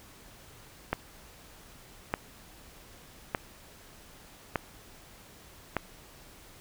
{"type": "click train", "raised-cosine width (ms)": 0.5, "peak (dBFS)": -12, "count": 5, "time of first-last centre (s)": [0.93, 5.767], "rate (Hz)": 0.827, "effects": ["pink hiss -53 dBFS RMS until 6.6 s"]}